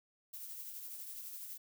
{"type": "noise with tremolo", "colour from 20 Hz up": "violet", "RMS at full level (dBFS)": -45, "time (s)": [0.33, 1.58], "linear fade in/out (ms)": 10, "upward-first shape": "triangle", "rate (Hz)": 12, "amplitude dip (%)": 40, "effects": []}